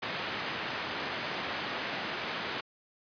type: band-pass noise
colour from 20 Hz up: white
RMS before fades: -36 dBFS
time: 0.02-2.61 s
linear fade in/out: 10 ms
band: 130 to 2600 Hz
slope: 12 dB/octave
effects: resampled to 11025 Hz